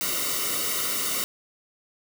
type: noise with comb filter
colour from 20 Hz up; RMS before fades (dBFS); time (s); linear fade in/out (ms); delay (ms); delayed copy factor
white; -27; 0.01-1.24; 0; 1.2; -0.9
effects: none